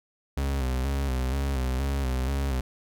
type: tone with vibrato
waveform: 40% pulse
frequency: 66.4 Hz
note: C2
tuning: 26 cents sharp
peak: -24 dBFS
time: 0.37-2.61 s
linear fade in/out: 5 ms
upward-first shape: square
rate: 2.1 Hz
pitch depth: 62 cents each way
effects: none